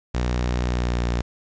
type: tone with pitch glide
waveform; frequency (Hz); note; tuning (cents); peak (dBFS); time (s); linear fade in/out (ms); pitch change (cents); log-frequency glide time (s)
sawtooth; 61.1 to 59.29; B1 to A#1; -18 to +30; -17; 0.14-1.22; 10; -52; 0.64-1.09
effects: resampled to 16000 Hz + 8-bit